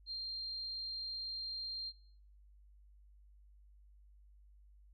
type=tone; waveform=sine; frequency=4186 Hz; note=C8; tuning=in tune; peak=-39 dBFS; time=0.06-1.93 s; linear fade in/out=50 ms; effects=noise-tail reverb RT60 0.7 s tail -23 dB re dry + added 50 Hz sine -59 dBFS peak until 4.93 s